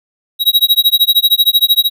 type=tone with tremolo; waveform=square; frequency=3835 Hz; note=A#7; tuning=48 cents sharp; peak=-5 dBFS; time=0.39-1.9 s; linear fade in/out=50 ms; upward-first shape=sine; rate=13 Hz; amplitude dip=100%; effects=none